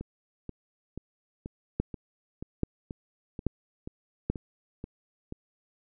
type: two click trains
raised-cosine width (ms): 3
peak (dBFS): -13 / -24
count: 4 / 12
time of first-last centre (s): 1.8-4.3 / 0.01-5.324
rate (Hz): 1.2 / 2.07
effects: none